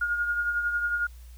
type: tone with tremolo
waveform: sine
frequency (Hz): 1426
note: F6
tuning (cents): +36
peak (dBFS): -22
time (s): 0.01-1.07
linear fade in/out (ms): 5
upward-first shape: triangle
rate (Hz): 11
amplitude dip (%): 55
effects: added 60 Hz sine -43 dBFS peak until 1.37 s + white hiss -59 dBFS RMS until 1.37 s